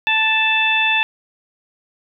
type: harmonic tone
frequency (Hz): 880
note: A5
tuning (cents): 0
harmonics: 1 / 2 / 3 / 4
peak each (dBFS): -22 / -21 / -16 / -22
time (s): 0.07-1.03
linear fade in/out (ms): 0
effects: none

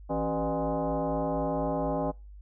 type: tone with frequency modulation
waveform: sine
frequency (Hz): 164.81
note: E3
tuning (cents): 0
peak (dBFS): -26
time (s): 0.09-2.12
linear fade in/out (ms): 20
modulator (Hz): 219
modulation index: 3.3
effects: noise-tail reverb RT60 0.3 s tail -26 dB re dry + added 50 Hz sine -44 dBFS peak until 2.41 s

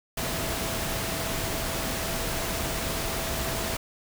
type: tone in noise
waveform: sine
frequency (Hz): 659.3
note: E5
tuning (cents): 0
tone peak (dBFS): -38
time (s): 0.17-3.77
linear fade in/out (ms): 5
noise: pink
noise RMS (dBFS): -30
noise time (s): 0.17-3.77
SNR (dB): -11
effects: none

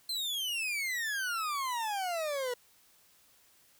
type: exponential sweep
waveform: 40% pulse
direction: down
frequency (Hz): 4186 to 479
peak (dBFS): -31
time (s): 0.09-2.54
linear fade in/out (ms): 5
effects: white hiss -64 dBFS RMS until 3.79 s

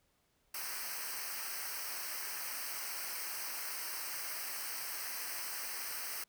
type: noise with comb filter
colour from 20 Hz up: white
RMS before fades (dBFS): -41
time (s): 0.54-6.24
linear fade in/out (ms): 5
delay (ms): 0.28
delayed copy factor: -0.95
effects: pink hiss -75 dBFS RMS until 6.28 s

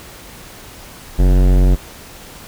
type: tone with hard clipping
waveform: sine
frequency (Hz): 45.95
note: F#1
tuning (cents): -11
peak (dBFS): -10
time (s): 1.18-1.76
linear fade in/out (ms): 20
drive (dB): 18
effects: pink hiss -37 dBFS RMS until 2.47 s

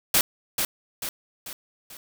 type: noise with echo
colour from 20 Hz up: white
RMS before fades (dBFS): -19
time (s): 0.14-0.21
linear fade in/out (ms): 2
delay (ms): 440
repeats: 4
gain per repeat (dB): -6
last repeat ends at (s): 1.97
effects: none

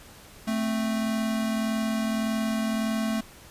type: tone pair together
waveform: square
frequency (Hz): 220.4 / 262.1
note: A3 / C4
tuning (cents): +3 / +3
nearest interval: minor third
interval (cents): 300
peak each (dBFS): -26 / -34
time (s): 0.47-3.21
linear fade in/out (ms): 10
effects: pink hiss -49 dBFS RMS until 3.5 s + resampled to 32000 Hz

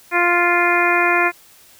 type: harmonic tone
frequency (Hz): 349.2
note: F4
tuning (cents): 0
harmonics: 1 / 2 / 3 / 4 / 5 / 6 / 7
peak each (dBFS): -21 / -21 / -21 / -21 / -21 / -21 / -21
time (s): 0.11-1.32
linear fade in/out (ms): 50
effects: white hiss -48 dBFS RMS until 1.79 s

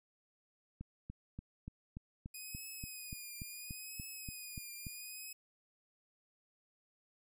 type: click train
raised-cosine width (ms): 5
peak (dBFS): -32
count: 15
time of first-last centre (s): 0.81-4.868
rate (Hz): 3.45
type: tone with vibrato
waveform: 5% pulse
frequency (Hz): 2489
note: D#7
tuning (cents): 0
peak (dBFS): -37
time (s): 2.34-5.33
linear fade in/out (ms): 5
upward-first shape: triangle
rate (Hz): 0.73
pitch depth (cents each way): 70
effects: none

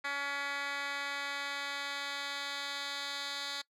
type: tone with band-pass filter sweep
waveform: 10% pulse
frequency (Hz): 282.2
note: C#4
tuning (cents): +31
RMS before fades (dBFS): -38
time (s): 0.04-3.62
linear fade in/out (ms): 10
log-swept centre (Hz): 2200 to 3800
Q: 1.8
effects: noise-tail reverb RT60 0.1 s tail -22 dB re dry

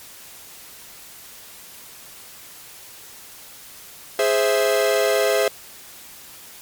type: chord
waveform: 45% pulse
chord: Ab augmented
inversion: none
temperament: equal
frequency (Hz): 415.3 / 523.3 / 659.3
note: Ab4 / C5 / E5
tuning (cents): 0 / 0 / 0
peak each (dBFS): -21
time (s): 4.19-5.48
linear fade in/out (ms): 2
effects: white hiss -42 dBFS RMS until 6.61 s + MP3 96 kbps

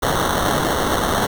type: noise with sample-and-hold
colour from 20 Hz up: white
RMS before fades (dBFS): -19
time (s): 0.02-1.27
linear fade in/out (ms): 10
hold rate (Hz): 2450
effects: none

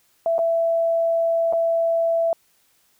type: tone with dropouts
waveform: sine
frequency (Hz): 665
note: E5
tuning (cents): +15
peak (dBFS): -17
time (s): 0.26-2.33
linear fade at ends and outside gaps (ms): 1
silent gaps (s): 0.382-0.39 / 1.526-1.533
effects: white hiss -62 dBFS RMS until 2.99 s

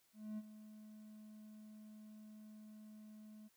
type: tone with ADSR envelope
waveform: triangle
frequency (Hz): 214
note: A3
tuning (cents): -48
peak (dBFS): -39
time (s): 0.13-3.49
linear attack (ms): 250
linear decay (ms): 38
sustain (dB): -13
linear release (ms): 24
effects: white hiss -75 dBFS RMS until 3.56 s

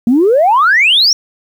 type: exponential sweep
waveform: sine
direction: up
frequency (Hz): 223.4 to 5730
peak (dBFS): -5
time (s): 0.07-1.13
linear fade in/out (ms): 2
effects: tanh soft clip ceiling -2 dBFS + 7-bit

